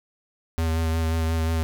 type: tone with vibrato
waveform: square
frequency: 81.3 Hz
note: E2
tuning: 23 cents flat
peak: -22 dBFS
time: 0.58-1.63 s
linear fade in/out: 0 ms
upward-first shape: sine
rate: 5.6 Hz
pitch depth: 21 cents each way
effects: none